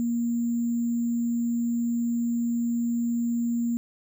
sine tone with sample-and-hold, 235.4 Hz, A#3, 17 cents sharp, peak -23 dBFS, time 0-3.77 s, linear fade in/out 0 ms, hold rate 7350 Hz, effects none

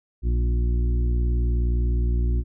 harmonic tone with a mistuned harmonic, 59.3 Hz, A#1, 30 cents sharp, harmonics 1 / 2 / 3 / 4 / 5 / 6, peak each -19 / -30 / -39 / -37 / -41 / -38 dBFS, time 0.22-2.44 s, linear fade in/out 50 ms, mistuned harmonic 4, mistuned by +15 cents, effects none

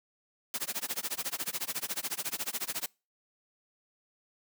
white noise with tremolo, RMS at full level -32 dBFS, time 0.54-2.86 s, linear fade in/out 0 ms, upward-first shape sine, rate 14 Hz, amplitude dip 100%, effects noise-tail reverb RT60 0.3 s tail -26 dB re dry + high-pass 150 Hz 12 dB/octave

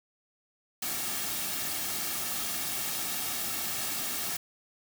white noise with comb filter, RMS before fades -33 dBFS, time 0.82-4.37 s, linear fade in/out 5 ms, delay 2 ms, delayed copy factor -0.5, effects none

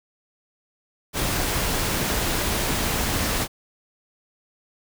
pink noise, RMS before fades -24 dBFS, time 1.13-3.48 s, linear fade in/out 50 ms, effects none

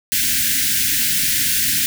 white band-stop noise, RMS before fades -18 dBFS, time 0.12-1.86 s, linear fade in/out 0 ms, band 310 to 1500 Hz, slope 96 dB/octave, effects none

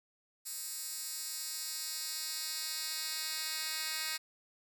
10% pulse tone with high-pass filter sweep, 314.6 Hz, D#4, 19 cents sharp, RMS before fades -39 dBFS, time 0.45-4.18 s, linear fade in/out 20 ms, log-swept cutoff 7700 to 2900 Hz, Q 1.1, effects none

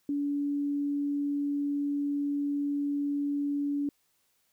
sine tone, 286.3 Hz, D4, 44 cents flat, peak -27 dBFS, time 0.09-3.89 s, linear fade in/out 2 ms, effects white hiss -72 dBFS RMS until 4.52 s

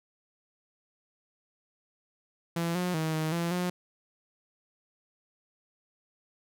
sawtooth tone with pitch steps, 168.7 / 179.6 / 158.8 / 157.3 / 169.9 / 179 Hz, E3 / F3 / D#3 / D#3 / F3 / F3, +40 / +49 / +36 / +19 / -47 / +43 cents, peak -24 dBFS, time 2.56-3.7 s, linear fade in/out 5 ms, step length 190 ms, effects none

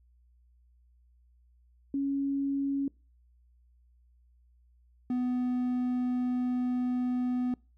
sine / triangle tone pair in turn, 277.2 / 249.1 Hz, C#4 / B3, 0 / +15 cents, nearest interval major second, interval 185 cents, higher first, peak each -27 / -25 dBFS, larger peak second, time 1.94-2.88 / 5.1-7.54 s, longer second, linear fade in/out 2 ms, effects noise-tail reverb RT60 0.3 s tail -25 dB re dry + added 60 Hz sine -60 dBFS peak until 7.77 s

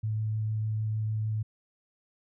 sine tone with vibrato, 108.6 Hz, A2, 22 cents flat, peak -27 dBFS, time 0.03-1.43 s, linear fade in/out 10 ms, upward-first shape sine, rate 6.6 Hz, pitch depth 8 cents each way, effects none

